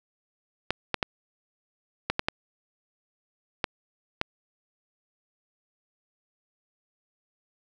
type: clicks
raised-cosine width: 0.3 ms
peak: -8 dBFS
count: 8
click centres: 0.706 / 0.943 / 1.028 / 2.1 / 2.194 / 2.285 / 3.642 / 4.214 s
effects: none